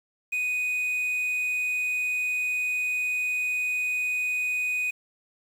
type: tone with quantisation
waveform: triangle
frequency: 2489 Hz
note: D#7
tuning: in tune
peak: -23 dBFS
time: 0.32-4.91 s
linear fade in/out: 10 ms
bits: 8
effects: none